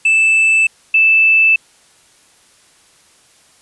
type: tone pair in turn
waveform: triangle / sine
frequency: 2637 / 2637 Hz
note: E7 / E7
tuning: 0 / 0 cents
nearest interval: unison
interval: 0 cents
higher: neither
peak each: -7 dBFS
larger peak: neither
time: 0.05-0.67 / 0.94-1.56 s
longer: neither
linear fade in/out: 5 ms
effects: white hiss -50 dBFS RMS until 3.61 s + resampled to 24000 Hz